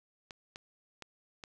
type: clicks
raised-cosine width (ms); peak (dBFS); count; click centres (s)
0.2; -27; 4; 0.308 / 0.559 / 1.023 / 1.438
effects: none